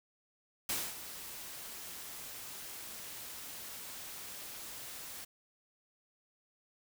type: noise with ADSR envelope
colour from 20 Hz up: white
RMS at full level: -34 dBFS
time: 0.69-5.25 s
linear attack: 4 ms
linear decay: 240 ms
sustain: -12 dB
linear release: 11 ms
effects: none